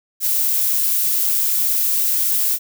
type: noise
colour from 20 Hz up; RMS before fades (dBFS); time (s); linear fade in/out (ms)
violet; -18; 0.2-2.59; 50
effects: none